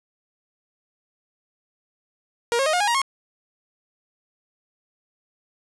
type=tone with pitch steps; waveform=sawtooth; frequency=471.9 / 542.1 / 622.7 / 715.3 / 821.6 / 943.8 / 1084.1 Hz; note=A#4 / C#5 / D#5 / F5 / G#5 / A#5 / C#6; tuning=+21 / -39 / +1 / +41 / -19 / +21 / -39 cents; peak=-15 dBFS; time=2.52-3.017 s; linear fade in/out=0 ms; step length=71 ms; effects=resampled to 24000 Hz + 8-bit